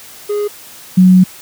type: tone pair in turn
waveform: triangle / sine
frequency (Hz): 414 / 184.42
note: G#4 / F#3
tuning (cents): -5 / -5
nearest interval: octave + major second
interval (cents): 1400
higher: first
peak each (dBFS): -12 / -3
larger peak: second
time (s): 0.29-0.48 / 0.97-1.24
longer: second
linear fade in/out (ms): 10
effects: white hiss -36 dBFS RMS until 1.41 s + high-pass 60 Hz 12 dB/octave